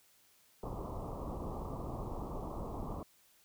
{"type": "low-pass noise", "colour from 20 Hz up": "pink", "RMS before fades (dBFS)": -41, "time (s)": [0.63, 3.03], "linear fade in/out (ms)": 2, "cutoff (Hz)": 1200, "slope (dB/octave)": 96, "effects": ["white hiss -67 dBFS RMS until 3.44 s"]}